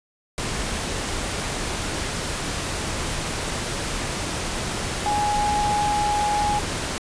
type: tone in noise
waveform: sine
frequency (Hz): 832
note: G#5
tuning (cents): +3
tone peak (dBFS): -20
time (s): 5.06-6.59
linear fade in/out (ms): 0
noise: pink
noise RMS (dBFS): -27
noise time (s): 0.38-6.98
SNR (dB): +4
effects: resampled to 22050 Hz